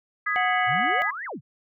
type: chord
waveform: sine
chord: G# minor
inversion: second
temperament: just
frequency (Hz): 1245.9 / 1661.2 / 1993.5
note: D#6 / G#6 / B6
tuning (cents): +2 / 0 / +16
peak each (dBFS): -27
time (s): 0.26-1.11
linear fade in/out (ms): 10
type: harmonic tone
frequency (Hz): 735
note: F#5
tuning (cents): -12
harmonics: 1 / 3 / 4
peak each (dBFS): -24 / -32 / -36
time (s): 0.36-1.02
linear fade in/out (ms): 0
type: exponential two-way sweep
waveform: sine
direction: up then down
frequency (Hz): 103.83 to 2100 to 103.83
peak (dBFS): -31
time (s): 0.66-1.41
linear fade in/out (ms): 50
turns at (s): 1.25
effects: none